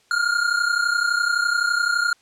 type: tone pair together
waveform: square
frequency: 1396.9 / 1428.7 Hz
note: F6 / F6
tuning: 0 / +39 cents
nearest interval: unison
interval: 39 cents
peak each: -22 dBFS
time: 0.11-2.13 s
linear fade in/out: 2 ms
effects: white hiss -59 dBFS RMS until 2.21 s + low-pass 7000 Hz 12 dB/octave